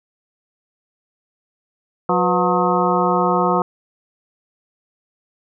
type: harmonic tone with a mistuned harmonic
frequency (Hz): 180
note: F#3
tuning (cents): -47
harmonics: 1 / 2 / 3 / 4 / 5 / 6 / 7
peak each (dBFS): -22 / -22 / -22 / -22 / -22 / -22 / -22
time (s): 2.09-3.62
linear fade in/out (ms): 2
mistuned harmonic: 3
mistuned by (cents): -130
effects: none